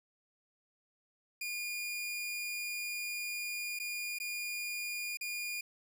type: tone with dropouts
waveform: sawtooth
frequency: 2428 Hz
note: D#7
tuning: 43 cents flat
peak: -33 dBFS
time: 1.41-5.61 s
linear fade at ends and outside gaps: 5 ms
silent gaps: 3.79-3.798 / 4.187-4.2 / 5.172-5.21 s
effects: none